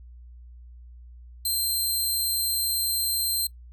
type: tone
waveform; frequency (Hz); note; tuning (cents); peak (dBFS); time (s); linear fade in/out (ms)
15% pulse; 4146; C8; -17; -17; 1.45-3.47; 5
effects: noise-tail reverb RT60 0.1 s tail -22 dB re dry + added 60 Hz sine -43 dBFS peak until 3.72 s